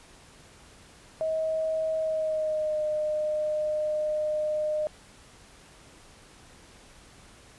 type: tone with pitch glide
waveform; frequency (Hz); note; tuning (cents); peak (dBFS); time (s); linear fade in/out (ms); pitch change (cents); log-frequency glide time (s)
sine; 636 to 610.1; D#5 to D#5; +38 to -34; -25; 1.21-4.87; 0; -72; 1.98-2.84
effects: pink hiss -53 dBFS RMS until 7.58 s + resampled to 24000 Hz